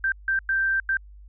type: tone bursts at uneven times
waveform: sine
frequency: 1568 Hz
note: G6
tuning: in tune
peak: -20 dBFS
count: 4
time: 0.04-0.12 / 0.28-0.39 / 0.49-0.8 / 0.89-0.97 s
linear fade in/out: 2 ms
effects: added 50 Hz sine -43 dBFS peak until 1.28 s